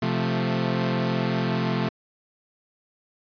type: chord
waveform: sawtooth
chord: F major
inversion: second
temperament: equal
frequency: 130.81 / 174.61 / 220 Hz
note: C3 / F3 / A3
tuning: 0 / 0 / 0 cents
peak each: -23 dBFS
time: 0.02-1.89 s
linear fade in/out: 5 ms
effects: resampled to 11025 Hz